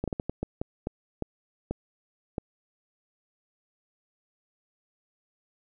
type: slowing click train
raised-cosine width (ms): 2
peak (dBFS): -16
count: 11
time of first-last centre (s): 0.04-2.382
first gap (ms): 37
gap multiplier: 1.38
effects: none